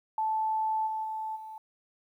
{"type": "tone with level steps", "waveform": "sine", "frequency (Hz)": 875, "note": "A5", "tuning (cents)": -10, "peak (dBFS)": [-26, -30, -32, -40], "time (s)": [0.18, 1.58], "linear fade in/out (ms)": 2, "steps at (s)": [0.86, 1.03, 1.35], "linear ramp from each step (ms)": 20, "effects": ["11-bit"]}